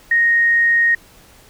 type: tone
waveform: sine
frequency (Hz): 1864.7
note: A#6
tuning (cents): 0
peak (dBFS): -11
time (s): 0.11-0.95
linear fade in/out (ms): 5
effects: pink hiss -47 dBFS RMS until 1.49 s